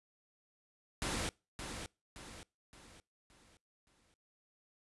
pink noise with echo, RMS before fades -37 dBFS, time 1.02-1.29 s, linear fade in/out 0 ms, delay 570 ms, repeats 5, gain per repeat -7 dB, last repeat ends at 4.14 s, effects noise-tail reverb RT60 0.3 s tail -26 dB re dry + resampled to 24000 Hz

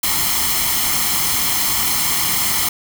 white noise with comb filter, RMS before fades -18 dBFS, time 0.03-2.69 s, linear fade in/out 5 ms, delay 0.95 ms, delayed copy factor +0.65, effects none

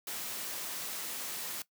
white noise, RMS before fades -39 dBFS, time 0.07-1.62 s, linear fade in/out 2 ms, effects noise-tail reverb RT60 0.1 s tail -18 dB re dry + high-pass 150 Hz 12 dB/octave

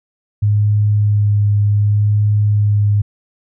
sine tone with vibrato, 103.83 Hz, G#2, in tune, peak -10 dBFS, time 0.42-3.02 s, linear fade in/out 10 ms, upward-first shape sine, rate 0.67 Hz, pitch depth 13 cents each way, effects none

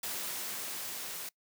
white noise with level ramp, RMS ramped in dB -37 to -41 dBFS, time 0.03-1.29 s, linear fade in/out 5 ms, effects noise-tail reverb RT60 0.1 s tail -23 dB re dry + high-pass 150 Hz 12 dB/octave

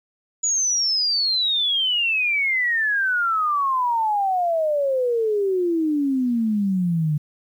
sine exponential sweep, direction down, 6920 to 146.83 Hz, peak -18 dBFS, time 0.43-7.18 s, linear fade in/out 10 ms, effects 9-bit

